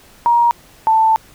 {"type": "tone pair in turn", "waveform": "sine", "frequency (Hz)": [945, 885.6], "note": ["A#5", "A5"], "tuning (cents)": [23, 11], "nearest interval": "minor second", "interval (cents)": 112, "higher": "first", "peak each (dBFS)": -9, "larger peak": "neither", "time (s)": [[0.26, 0.51], [0.87, 1.16]], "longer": "second", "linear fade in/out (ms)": 0, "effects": ["pink hiss -46 dBFS RMS until 1.34 s"]}